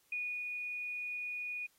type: tone with ADSR envelope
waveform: sine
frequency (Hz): 2460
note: D#7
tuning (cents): -20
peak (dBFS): -34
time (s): 0.12-1.67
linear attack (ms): 4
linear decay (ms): 290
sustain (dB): -3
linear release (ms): 15
effects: white hiss -71 dBFS RMS until 1.78 s + AAC 48 kbps